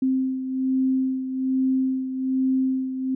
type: beating tone pair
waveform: sine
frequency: 261.6 / 262.8 Hz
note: C4 / C4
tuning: 0 / +8 cents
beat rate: 1.2 Hz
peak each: -21 / -28 dBFS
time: 0.02-3.15 s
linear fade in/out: 5 ms
effects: none